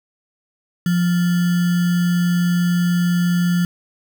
sine tone with sample-and-hold, 175.5 Hz, F3, 9 cents sharp, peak -14 dBFS, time 0.86-3.65 s, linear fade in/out 2 ms, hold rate 1575 Hz, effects none

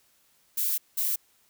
violet noise bursts at uneven times, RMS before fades -27 dBFS, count 2, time 0.57-0.78 / 0.97-1.16 s, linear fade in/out 10 ms, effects white hiss -65 dBFS RMS until 1.49 s

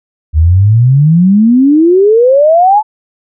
sine exponential sweep, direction up, 74.1 to 880 Hz, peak -3 dBFS, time 0.33-2.83 s, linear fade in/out 50 ms, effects none

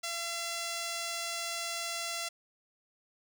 5% pulse tone, 679 Hz, F5, 49 cents flat, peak -23 dBFS, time 0.03-2.29 s, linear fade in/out 10 ms, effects none

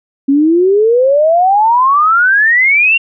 sine exponential sweep, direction up, 269.7 to 2794 Hz, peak -6 dBFS, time 0.28-2.98 s, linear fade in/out 10 ms, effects none

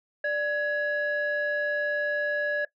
sine tone pair together, 590.2 / 1677 Hz, D5 / G#6, +8 / +16 cents, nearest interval octave + tritone, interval 1808 cents, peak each -27 / -25 dBFS, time 0.24-2.65 s, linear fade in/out 5 ms, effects noise-tail reverb RT60 0.1 s tail -20 dB re dry + tanh soft clip ceiling -20 dBFS

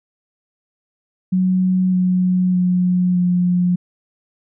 sine tone with pitch steps, 185 / 182.77 / 180.57 / 178.39 Hz, F#3 / F#3 / F#3 / F3, 0 / -21 / -42 / +37 cents, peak -13 dBFS, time 1.32-3.76 s, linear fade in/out 10 ms, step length 610 ms, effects none

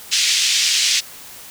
white band-pass noise, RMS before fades -17 dBFS, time 0.11-1.01 s, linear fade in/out 20 ms, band 2300 to 6500 Hz, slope 24 dB/octave, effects white hiss -38 dBFS RMS until 1.5 s

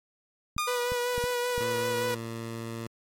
clicks, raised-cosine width 5 ms, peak -24 dBFS, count 5, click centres 0.566 / 0.92 / 1.18 / 1.24 / 1.58 s
sawtooth tone with exponential decay, 1217 Hz, D#6, 39 cents flat, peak -21 dBFS, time 0.58-1.18 s, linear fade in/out 1 ms, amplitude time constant 130 ms
sawtooth tone with vibrato, 489.3 Hz, B4, 16 cents flat, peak -23 dBFS, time 0.67-2.15 s, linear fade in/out 10 ms, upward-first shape sine, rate 5.2 Hz, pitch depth 21 cents each way
15% pulse tone, 114.7 Hz, A#2, 28 cents flat, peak -28 dBFS, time 1.6-2.87 s, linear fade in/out 5 ms
effects MP3 64 kbps

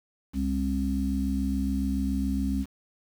harmonic tone, 67.1 Hz, C2, 44 cents sharp, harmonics 1 / 3 / 4, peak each -29 / -29 / -29 dBFS, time 0.33-2.66 s, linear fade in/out 50 ms, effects 8-bit

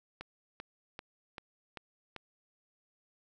click train, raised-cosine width 0.3 ms, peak -26 dBFS, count 6, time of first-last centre 0.21-2.163 s, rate 2.56 Hz, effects none

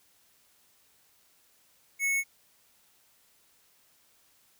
square tone, 2202 Hz, C#7, 12 cents flat, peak -26 dBFS, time 1.99-2.24 s, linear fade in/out 50 ms, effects white hiss -65 dBFS RMS until 4.59 s

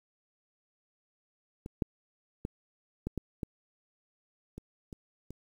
clicks, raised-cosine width 3 ms, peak -27 / -15 / -21 / -20 / -20 / -21 / -29 / -30 / -30 dBFS, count 9, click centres 1.661 / 1.822 / 2.451 / 3.07 / 3.177 / 3.432 / 4.58 / 4.928 / 5.306 s, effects 9-bit

